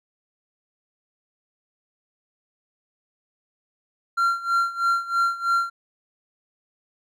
triangle tone with tremolo, 1375 Hz, F6, 27 cents flat, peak -15 dBFS, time 4.17-5.7 s, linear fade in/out 10 ms, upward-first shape sine, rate 3.1 Hz, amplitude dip 85%, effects none

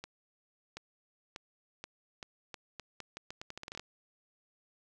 accelerating click train, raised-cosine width 0.2 ms, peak -25 dBFS, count 19, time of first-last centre 0.04-3.796 s, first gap 730 ms, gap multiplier 0.81, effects none

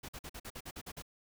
pink noise bursts, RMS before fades -45 dBFS, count 10, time 0.03-1.023 s, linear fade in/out 10 ms, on 57 ms, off 47 ms, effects none

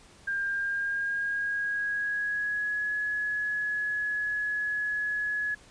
sine tone with pitch glide, 1600 to 1691.2 Hz, G6 to G#6, +35 to +31 cents, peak -27 dBFS, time 0.27-5.55 s, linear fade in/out 10 ms, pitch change +96 cents, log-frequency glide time 0.51-2.94 s, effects pink hiss -55 dBFS RMS until 5.7 s + resampled to 22050 Hz

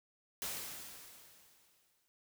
white noise with exponential decay, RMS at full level -39 dBFS, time 0.42-2.08 s, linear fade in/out 0 ms, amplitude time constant 360 ms, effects none

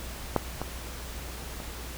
clicks, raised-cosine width 1 ms, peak -8 / -17 / -25 dBFS, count 3, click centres 0.363 / 0.616 / 1.602 s, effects added 60 Hz sine -40 dBFS peak until 1.97 s + pink hiss -41 dBFS RMS until 1.97 s

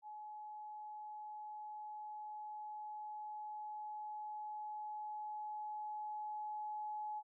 sine tone with level ramp, 848 Hz, G#5, 36 cents sharp, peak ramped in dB -47 to -40 dBFS, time 0.02-7.23 s, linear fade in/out 50 ms, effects none

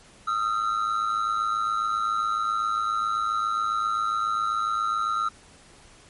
triangle ring-modulated tone, 1300 Hz, E6, 24 cents flat, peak -18 dBFS, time 0.27-5.29 s, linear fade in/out 10 ms, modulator 53.7 Hz, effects pink hiss -52 dBFS RMS until 6.09 s + MP3 48 kbps

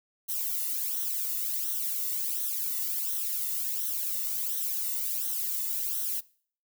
violet noise with flanger, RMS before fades -31 dBFS, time 0.28-6.21 s, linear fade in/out 20 ms, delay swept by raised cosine 0.41 to 1.28 ms, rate 1.4 Hz, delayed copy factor -0.75, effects noise-tail reverb RT60 0.5 s tail -22 dB re dry

